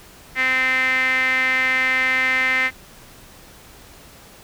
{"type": "tone with band-pass filter", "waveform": "sawtooth", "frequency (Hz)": 259.3, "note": "C4", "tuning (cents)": -15, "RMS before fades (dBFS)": -19, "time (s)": [0.35, 2.71], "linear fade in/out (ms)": 50, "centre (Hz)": 2000, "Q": 9, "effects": ["pink hiss -45 dBFS RMS until 4.43 s"]}